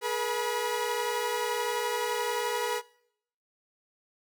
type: tone cluster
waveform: sawtooth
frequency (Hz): 422.2 / 480.7 / 973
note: G#4 / B4 / B5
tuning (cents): +29 / -47 / -26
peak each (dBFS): -29 / -28 / -30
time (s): 0.01-2.82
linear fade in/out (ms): 50
effects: noise-tail reverb RT60 0.7 s tail -22 dB re dry